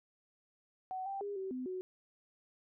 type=tone with pitch steps; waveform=sine; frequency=750 / 785 / 405.8 / 382.2 / 254.8 / 370.1 Hz; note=F#5 / G5 / G#4 / G4 / C4 / F#4; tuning=+23 / +2 / -40 / -44 / -46 / 0 cents; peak=-37 dBFS; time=0.91-1.81 s; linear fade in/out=0 ms; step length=150 ms; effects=none